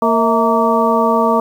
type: harmonic tone with a mistuned harmonic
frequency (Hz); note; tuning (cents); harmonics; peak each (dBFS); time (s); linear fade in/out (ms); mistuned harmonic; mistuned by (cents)
230.4; A#3; -20; 1 / 2 / 3 / 4 / 5; -17 / -17 / -17 / -17 / -17; 0.02-1.4; 2; 3; -100
effects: 7-bit